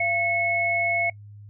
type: tone pair together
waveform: sine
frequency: 685 / 2193 Hz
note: F5 / C#7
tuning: -34 / -19 cents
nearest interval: octave + minor sixth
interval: 2015 cents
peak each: -26 / -22 dBFS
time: 0-1.1 s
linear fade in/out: 5 ms
effects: noise-tail reverb RT60 0.1 s tail -23 dB re dry + added 103 Hz sine -41 dBFS peak until 1.49 s